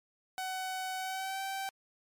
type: tone with pitch glide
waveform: sawtooth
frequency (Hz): 750 to 775.6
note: F#5 to G5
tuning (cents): +23 to -19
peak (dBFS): -31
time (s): 0.38-1.69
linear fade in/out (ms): 0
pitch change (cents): +58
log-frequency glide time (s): 0.98-1.42
effects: MP3 96 kbps